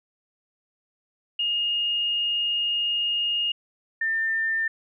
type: tone pair in turn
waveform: sine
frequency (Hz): 2847 / 1797.7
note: F7 / A6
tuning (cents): +33 / +37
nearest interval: minor sixth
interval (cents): 796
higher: first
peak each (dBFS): -22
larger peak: neither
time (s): 1.39-3.52 / 4.01-4.68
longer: first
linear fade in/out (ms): 5
effects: none